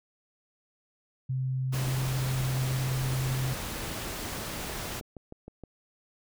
sine tone, 130.4 Hz, C3, 5 cents flat, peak -27 dBFS, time 1.29-3.54 s, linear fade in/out 10 ms
pink noise, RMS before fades -36 dBFS, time 1.72-5.01 s, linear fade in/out 20 ms
click train, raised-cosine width 2 ms, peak -29 dBFS, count 19, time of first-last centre 2.82-5.637 s, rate 6.39 Hz
effects none

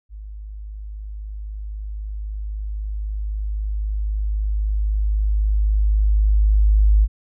sine tone with level ramp, 51.91 Hz, G#1, in tune, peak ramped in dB -32 to -10 dBFS, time 0.09-7.08 s, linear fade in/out 50 ms, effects none

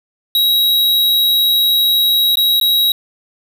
square tone with dropouts, 3841 Hz, B7, 49 cents flat, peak -11 dBFS, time 0.35-2.92 s, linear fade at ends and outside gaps 2 ms, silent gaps 2.356-2.371 / 2.6-2.612 s, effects none

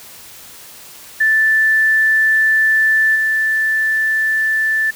sine tone with level steps, 1760 Hz, A6, in tune, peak -10 / -13 dBFS, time 1.2-4.91 s, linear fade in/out 10 ms, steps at 3.15 s, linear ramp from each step 10 ms, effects white hiss -38 dBFS RMS until 4.95 s

